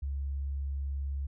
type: tone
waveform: sine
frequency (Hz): 69.3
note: C#2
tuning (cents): 0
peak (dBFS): -31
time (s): 0.02-1.27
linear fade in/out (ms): 10
effects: none